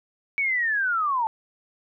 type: linear sweep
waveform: sine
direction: down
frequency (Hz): 2273 to 863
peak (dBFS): -21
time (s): 0.38-1.27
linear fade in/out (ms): 0
effects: none